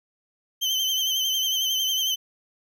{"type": "tone with vibrato", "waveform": "35% pulse", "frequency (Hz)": 3094, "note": "G7", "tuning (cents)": -23, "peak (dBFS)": -20, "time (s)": [0.61, 2.16], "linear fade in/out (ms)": 20, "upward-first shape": "sine", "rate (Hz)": 11, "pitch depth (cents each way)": 45, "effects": []}